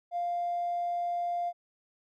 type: tone with tanh clipping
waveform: triangle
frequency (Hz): 698.5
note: F5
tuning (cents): 0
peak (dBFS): -28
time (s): 0.11-1.53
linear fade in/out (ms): 50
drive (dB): 1
effects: none

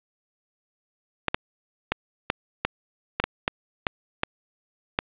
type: clicks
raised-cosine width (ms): 0.3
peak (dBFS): -5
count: 11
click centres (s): 1.283 / 1.345 / 1.92 / 2.301 / 2.65 / 3.2 / 3.24 / 3.479 / 3.868 / 4.234 / 4.989
effects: resampled to 8000 Hz + 7-bit

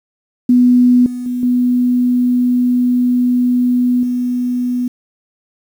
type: tone with level steps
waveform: sine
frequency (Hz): 247.1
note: B3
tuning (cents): +1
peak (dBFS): -6 / -20 / -16 / -10 / -14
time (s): 0.49-4.88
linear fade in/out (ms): 5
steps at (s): 1.06 / 1.26 / 1.43 / 4.03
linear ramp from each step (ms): 2
effects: 7-bit

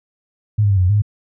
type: tone with pitch steps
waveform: sine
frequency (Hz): 106.1 / 101.8 / 98.5 / 92.1 / 90.2 / 103.5 / 104.5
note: G#2 / G#2 / G2 / F#2 / F#2 / G#2 / G#2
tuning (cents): +38 / -34 / +9 / -7 / -44 / -5 / +11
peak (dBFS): -11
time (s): 0.58-1.021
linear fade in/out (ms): 10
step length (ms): 63
effects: none

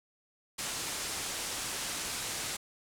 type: low-pass noise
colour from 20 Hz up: white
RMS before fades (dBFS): -37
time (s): 0.58-2.57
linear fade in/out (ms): 10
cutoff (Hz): 9800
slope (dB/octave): 24
effects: none

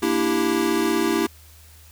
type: chord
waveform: square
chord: E half-diminished seventh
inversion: second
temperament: equal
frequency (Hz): 233.1 / 293.7 / 329.6 / 392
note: Bb3 / D4 / E4 / G4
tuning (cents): 0 / 0 / 0 / 0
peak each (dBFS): -28 / -27 / -23 / -25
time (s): 0.02-1.27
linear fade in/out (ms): 10
effects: added 78 Hz sine -47 dBFS peak until 1.91 s + white hiss -51 dBFS RMS until 1.91 s

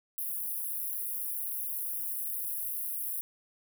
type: high-pass noise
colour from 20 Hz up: white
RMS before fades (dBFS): -35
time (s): 0.18-3.21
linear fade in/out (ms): 0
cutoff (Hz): 10000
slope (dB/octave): 96
effects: none

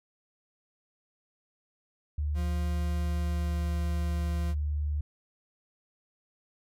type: tone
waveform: sine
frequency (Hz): 74.1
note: D2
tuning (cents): +16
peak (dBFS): -27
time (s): 2.18-5.01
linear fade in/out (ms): 5
type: tone with pitch glide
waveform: 40% pulse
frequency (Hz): 174.61 to 172.5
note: F3 to F3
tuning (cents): 0 to -21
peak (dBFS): -35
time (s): 2.34-4.55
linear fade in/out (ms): 50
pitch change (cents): -21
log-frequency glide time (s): 2.64-3.83
effects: none

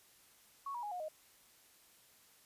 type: tone with pitch steps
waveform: sine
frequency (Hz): 1108.7 / 959.6 / 830.6 / 718.9 / 622.2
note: C#6 / A#5 / G#5 / F5 / D#5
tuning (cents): 0 / +50 / 0 / +50 / 0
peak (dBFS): -39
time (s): 0.66-1.085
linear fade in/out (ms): 5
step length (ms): 85
effects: white hiss -65 dBFS RMS until 2.45 s + resampled to 32000 Hz

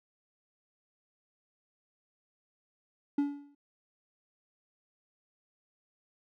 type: tone with exponential decay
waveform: triangle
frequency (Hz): 285.8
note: D4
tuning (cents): -47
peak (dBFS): -21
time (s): 3.18-3.55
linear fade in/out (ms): 5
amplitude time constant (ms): 80
effects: none

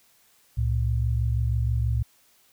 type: tone pair together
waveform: sine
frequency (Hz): 67.8 / 114.03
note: C#2 / A#2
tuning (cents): -38 / -38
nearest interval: major sixth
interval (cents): 900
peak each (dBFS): -24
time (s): 0.57-2.03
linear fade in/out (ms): 10
effects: white hiss -61 dBFS RMS until 2.52 s

